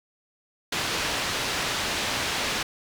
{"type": "low-pass noise", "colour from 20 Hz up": "white", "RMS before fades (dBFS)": -28, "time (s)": [0.72, 2.63], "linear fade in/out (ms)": 5, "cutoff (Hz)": 4100, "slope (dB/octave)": 12, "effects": []}